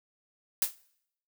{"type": "noise with exponential decay", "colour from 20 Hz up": "blue", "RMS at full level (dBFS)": -22, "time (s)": [0.62, 0.75], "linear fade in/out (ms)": 2, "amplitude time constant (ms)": 28, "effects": ["noise-tail reverb RT60 0.7 s tail -21 dB re dry"]}